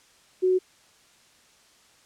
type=tone; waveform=sine; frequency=370 Hz; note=F#4; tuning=in tune; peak=-18 dBFS; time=0.42-0.59 s; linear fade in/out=20 ms; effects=white hiss -58 dBFS RMS until 2.05 s + low-pass 8000 Hz 12 dB/octave